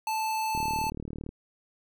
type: tone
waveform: square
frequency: 877 Hz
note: A5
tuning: 6 cents flat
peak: -28 dBFS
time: 0.07-0.9 s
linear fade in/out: 2 ms
type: click train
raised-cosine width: 3 ms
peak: -24 dBFS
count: 29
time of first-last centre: 0.55-1.291 s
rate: 37.8 Hz
effects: none